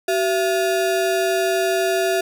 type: ring-modulated tone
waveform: square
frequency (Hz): 526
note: C5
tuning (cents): +9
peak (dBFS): -15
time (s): 0.08-2.21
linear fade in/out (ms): 5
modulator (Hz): 146
effects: none